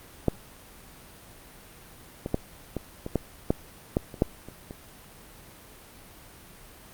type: clicks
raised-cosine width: 2 ms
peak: -7 / -17 / -10 / -16 / -19 / -10 / -8 / -9 / -26 / -6 / -27 / -25 dBFS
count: 12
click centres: 0.283 / 2.261 / 2.344 / 2.767 / 3.064 / 3.157 / 3.505 / 3.969 / 4.142 / 4.221 / 4.486 / 4.709 s
effects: pink hiss -49 dBFS RMS until 6.93 s + Opus 32 kbps